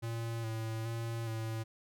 square tone with vibrato, 113.6 Hz, A#2, 44 cents flat, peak -36 dBFS, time 0.02-1.64 s, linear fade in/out 20 ms, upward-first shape square, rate 1.2 Hz, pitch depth 25 cents each way, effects none

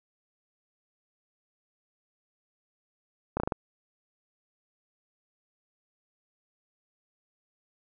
slowing click train, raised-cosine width 1 ms, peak -14 dBFS, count 5, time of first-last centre 3.37-3.522 s, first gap 30 ms, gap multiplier 1.16, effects none

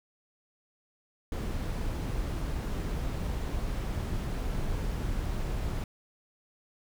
brown noise, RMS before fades -32 dBFS, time 1.32-5.84 s, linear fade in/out 2 ms, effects none

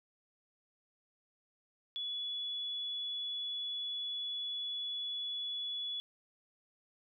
sine tone, 3410 Hz, G#7, 45 cents sharp, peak -36 dBFS, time 1.96-6 s, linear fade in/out 0 ms, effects none

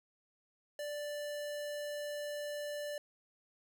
square tone, 587.3 Hz, D5, in tune, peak -39 dBFS, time 0.79-2.98 s, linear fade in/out 2 ms, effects none

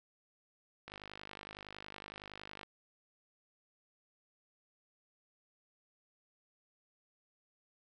click train, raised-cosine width 0.3 ms, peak -30 dBFS, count 90, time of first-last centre 0.88-2.632 s, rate 50.8 Hz, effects none

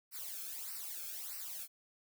blue noise with flanger, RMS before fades -44 dBFS, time 0.11-1.68 s, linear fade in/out 50 ms, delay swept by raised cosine 0.29 to 1.06 ms, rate 1.6 Hz, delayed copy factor -0.85, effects none

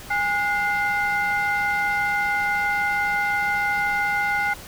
sine tone cluster, 817 / 1449 / 2087 Hz, G#5 / F#6 / C7, -29 / -37 / -5 cents, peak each -23 dBFS, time 0.1-4.54 s, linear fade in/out 10 ms, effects tanh soft clip ceiling -15 dBFS + pink hiss -40 dBFS RMS until 4.67 s

